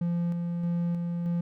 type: tone with tremolo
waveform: triangle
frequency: 172.1 Hz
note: F3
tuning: 25 cents flat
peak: -23 dBFS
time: 0.01-1.41 s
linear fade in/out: 5 ms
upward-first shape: square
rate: 1.6 Hz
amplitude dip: 30%
effects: none